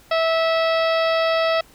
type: harmonic tone with a mistuned harmonic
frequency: 653 Hz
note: E5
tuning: 17 cents flat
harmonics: 1 / 2 / 3 / 4 / 5 / 6 / 7 / 8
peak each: -18 / -24 / -28 / -30 / -32 / -34 / -35 / -36 dBFS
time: 0.11-1.61 s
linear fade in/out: 5 ms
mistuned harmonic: 6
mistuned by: -28 cents
effects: pink hiss -51 dBFS RMS until 1.74 s